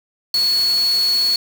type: tone in noise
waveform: sine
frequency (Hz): 4380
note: C#8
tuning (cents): -22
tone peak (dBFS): -14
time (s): 0.34-1.36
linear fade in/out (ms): 2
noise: white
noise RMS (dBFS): -30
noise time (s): 0.34-1.36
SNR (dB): +13
effects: none